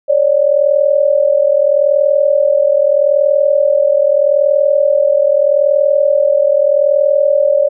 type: tone pair together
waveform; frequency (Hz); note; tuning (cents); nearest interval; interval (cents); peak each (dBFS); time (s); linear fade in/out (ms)
sine; 553.2 / 594; C#5 / D5; -4 / +20; minor second; 124; -11; 0.08-7.69; 20
effects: none